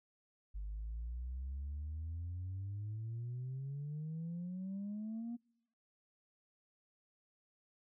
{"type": "exponential sweep", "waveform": "sine", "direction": "up", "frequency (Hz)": [49, 240], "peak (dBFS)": -38, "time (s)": [0.54, 5.37], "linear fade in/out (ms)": 20, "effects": ["noise-tail reverb RT60 0.8 s tail -25 dB re dry", "tanh soft clip ceiling -37 dBFS"]}